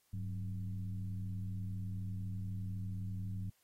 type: tone with frequency modulation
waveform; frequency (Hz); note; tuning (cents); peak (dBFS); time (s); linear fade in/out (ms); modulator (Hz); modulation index
sine; 100.2; G2; +38; -37; 0.13-3.5; 5; 84.2; 0.8
effects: white hiss -74 dBFS RMS until 3.63 s + AAC 48 kbps